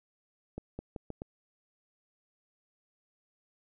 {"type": "accelerating click train", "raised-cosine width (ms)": 2, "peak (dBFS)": -25, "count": 5, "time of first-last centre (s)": [0.58, 1.219], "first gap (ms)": 210, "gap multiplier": 0.82, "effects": []}